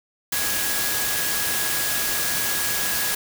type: tone in noise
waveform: sine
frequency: 1664 Hz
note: G#6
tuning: 3 cents sharp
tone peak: -31 dBFS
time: 0.32-3.15 s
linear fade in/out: 5 ms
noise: white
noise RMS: -24 dBFS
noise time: 0.32-3.15 s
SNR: -10 dB
effects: none